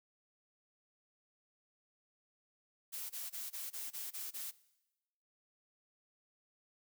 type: noise bursts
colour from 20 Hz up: blue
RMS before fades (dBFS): -43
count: 8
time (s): 2.92-4.514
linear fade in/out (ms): 20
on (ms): 180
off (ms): 22
effects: noise-tail reverb RT60 1.0 s tail -20 dB re dry